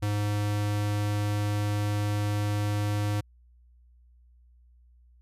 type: tone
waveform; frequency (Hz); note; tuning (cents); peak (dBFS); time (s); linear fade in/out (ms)
square; 103.7; G#2; -2; -26; 0.02-3.21; 10
effects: added 60 Hz sine -55 dBFS peak until 5.21 s + resampled to 32000 Hz